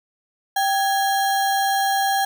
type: tone with sample-and-hold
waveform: sine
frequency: 784 Hz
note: G5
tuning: in tune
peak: -17 dBFS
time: 0.56-2.25 s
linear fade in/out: 5 ms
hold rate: 2450 Hz
effects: none